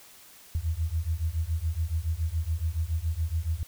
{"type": "beating tone pair", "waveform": "sine", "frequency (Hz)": [77.78, 84.88], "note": ["D#2", "F2"], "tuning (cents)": [0, -49], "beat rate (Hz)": 7.1, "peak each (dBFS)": -29, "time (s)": [0.55, 3.63], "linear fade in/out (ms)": 0, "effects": ["white hiss -52 dBFS RMS until 3.67 s"]}